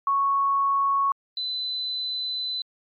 sine tone pair in turn, 1107 / 4016 Hz, C#6 / B7, -3 / +28 cents, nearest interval octave + minor seventh, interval 2231 cents, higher second, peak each -19 / -26 dBFS, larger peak first, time 0.07-1.12 / 1.37-2.62 s, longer second, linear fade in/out 2 ms, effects MP3 48 kbps

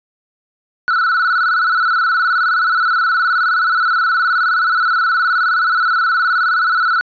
triangle tone with vibrato, 1396.9 Hz, F6, in tune, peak -10 dBFS, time 0.88-7.01 s, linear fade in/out 0 ms, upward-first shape square, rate 19 Hz, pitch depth 85 cents each way, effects resampled to 11025 Hz

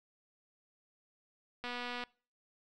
click train, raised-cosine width 0.3 ms, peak -25 dBFS, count 98, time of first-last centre 1.64-2.038 s, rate 244 Hz, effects noise-tail reverb RT60 0.4 s tail -24 dB re dry

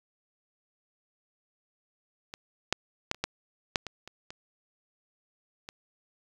clicks, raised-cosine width 0.2 ms, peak -22 / -7 / -9 / -29 / -11 / -7 / -20 / -26 / -24 / -23 dBFS, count 10, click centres 2.339 / 2.726 / 3.114 / 3.146 / 3.24 / 3.758 / 3.867 / 4.076 / 4.305 / 5.689 s, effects 8-bit

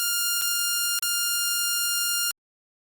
5% pulse tone with dropouts, 1406 Hz, F6, 11 cents sharp, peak -11 dBFS, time 0-2.31 s, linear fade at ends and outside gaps 0 ms, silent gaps 0.413-0.419 / 0.989-1.025 s, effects Opus 24 kbps

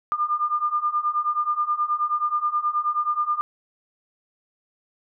sine beating tone pair, 1200 / 1209.4 Hz, D6 / D#6, +37 / -50 cents, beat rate 9.4 Hz, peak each -25 / -23 dBFS, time 0.12-3.41 s, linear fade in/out 0 ms, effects none

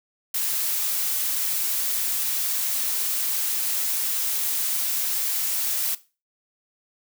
blue noise, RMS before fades -25 dBFS, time 0.34-5.95 s, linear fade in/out 5 ms, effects noise-tail reverb RT60 0.3 s tail -17 dB re dry

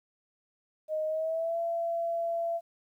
sine tone with pitch glide, 622.3 to 674.7 Hz, D#5 to E5, 0 to +40 cents, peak -28 dBFS, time 0.88-2.61 s, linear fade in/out 50 ms, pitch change +140 cents, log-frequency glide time 1.06-1.58 s, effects 11-bit

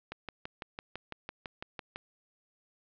click train, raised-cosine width 0.3 ms, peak -22 dBFS, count 12, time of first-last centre 0.12-1.959 s, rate 5.98 Hz, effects low-pass 4000 Hz 12 dB/octave

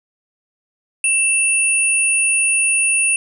sine tone pair together, 2663 / 9490 Hz, E7 / D9, +17 / +17 cents, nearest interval octave + minor seventh, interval 2200 cents, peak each -16 dBFS, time 1.04-3.16 s, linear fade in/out 2 ms, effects none

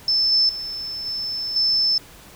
sine tone with level steps, 5274 Hz, E8, in tune, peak -16 / -14 / -27 / -24 / -16 dBFS, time 0.08-1.98 s, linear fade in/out 2 ms, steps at 0.32 / 0.49 / 1.06 / 1.56 s, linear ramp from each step 2 ms, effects pink hiss -45 dBFS RMS until 2.35 s

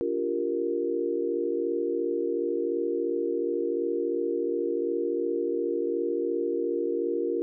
sine chord, G minor seventh, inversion second, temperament equal with one note detuned, 288.3 / 349.2 / 392 / 466.2 Hz, D4 / F4 / G4 / Bb4, -32 / 0 / 0 / 0 cents, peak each -34 / -29 / -33 / -29 dBFS, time 0.01-7.42 s, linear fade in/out 0 ms, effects none

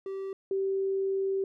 triangle / sine tone pair in turn, 387.6 / 387.6 Hz, G4 / G4, -20 / -20 cents, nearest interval unison, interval 0 cents, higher neither, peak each -31 / -26 dBFS, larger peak second, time 0.06-0.33 / 0.51-1.44 s, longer second, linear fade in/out 2 ms, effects none

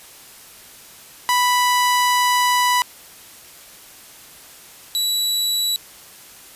sawtooth tone pair in turn, 987.8 / 3927 Hz, B5 / B7, 0 / -11 cents, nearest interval 2 octaves, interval 2389 cents, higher second, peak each -11 / -15 dBFS, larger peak first, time 1.29-2.82 / 4.95-5.76 s, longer first, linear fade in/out 0 ms, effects white hiss -43 dBFS RMS until 6.55 s + resampled to 32000 Hz

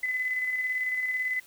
sine tone with tremolo, 2015 Hz, B6, 34 cents sharp, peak -25 dBFS, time 0.03-1.4 s, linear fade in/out 5 ms, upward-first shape square, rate 18 Hz, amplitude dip 35%, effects white hiss -55 dBFS RMS until 1.46 s

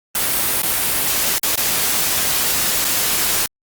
white noise with dropouts, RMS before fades -18 dBFS, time 0.15-3.46 s, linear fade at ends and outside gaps 1 ms, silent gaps 0.619-0.632 / 1.383-1.432 / 1.557-1.576 / 2.845-2.85 s, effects Opus 32 kbps

